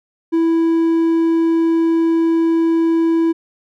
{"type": "tone", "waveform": "triangle", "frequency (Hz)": 329.6, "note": "E4", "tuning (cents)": 0, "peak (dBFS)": -10, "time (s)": [0.32, 3.33], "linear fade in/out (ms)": 20, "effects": []}